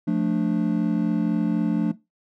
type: chord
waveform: triangle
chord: D minor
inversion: first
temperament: just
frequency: 176.2 / 220.2 / 293.7 Hz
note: F3 / A3 / D4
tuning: +16 / +2 / 0 cents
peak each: -22 dBFS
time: 0.07-1.92 s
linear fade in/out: 10 ms
effects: noise-tail reverb RT60 0.2 s tail -17 dB re dry